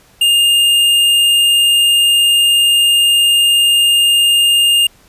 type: tone with hard clipping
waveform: sine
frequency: 2819 Hz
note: F7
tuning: 16 cents sharp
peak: -9 dBFS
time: 0.21-4.87 s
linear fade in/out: 5 ms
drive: 16 dB
effects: pink hiss -48 dBFS RMS until 5.08 s + resampled to 32000 Hz